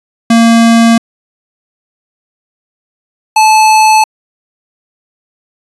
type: tone pair in turn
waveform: square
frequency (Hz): 230 / 868.4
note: A#3 / A5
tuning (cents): -23 / -23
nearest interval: octave + major seventh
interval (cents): 2300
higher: second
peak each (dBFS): -4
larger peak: neither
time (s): 0.3-0.98 / 3.36-4.04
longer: neither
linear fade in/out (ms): 5
effects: resampled to 24000 Hz